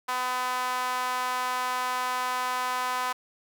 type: tone with high-pass filter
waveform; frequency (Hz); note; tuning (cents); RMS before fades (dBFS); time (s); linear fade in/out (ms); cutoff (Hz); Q
sawtooth; 252; B3; +35; -29; 0.08-3.13; 10; 1000; 3
effects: none